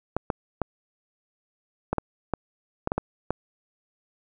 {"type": "clicks", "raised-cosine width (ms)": 1, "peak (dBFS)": -10, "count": 10, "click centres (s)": [0.166, 0.302, 0.617, 1.93, 1.983, 2.337, 2.874, 2.919, 2.98, 3.306], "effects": []}